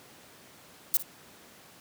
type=noise with echo; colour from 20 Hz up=violet; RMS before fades=-23 dBFS; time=0.94-0.97 s; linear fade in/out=0 ms; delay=55 ms; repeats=1; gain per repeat=-15 dB; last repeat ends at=1.025 s; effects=pink hiss -53 dBFS RMS until 1.8 s + high-pass 150 Hz 12 dB/octave